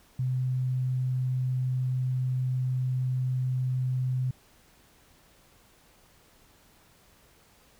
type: tone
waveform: sine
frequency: 128.1 Hz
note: C3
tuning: 36 cents flat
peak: -25 dBFS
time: 0.19-4.31 s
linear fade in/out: 5 ms
effects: pink hiss -60 dBFS RMS until 7.79 s